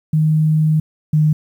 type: tone pair in turn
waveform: sine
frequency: 155.56 / 153.33 Hz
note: D#3 / D#3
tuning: 0 / -25 cents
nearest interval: unison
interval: 25 cents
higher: first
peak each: -11 / -10 dBFS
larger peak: second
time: 0.13-0.8 / 1.13-1.33 s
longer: first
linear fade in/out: 5 ms
effects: 8-bit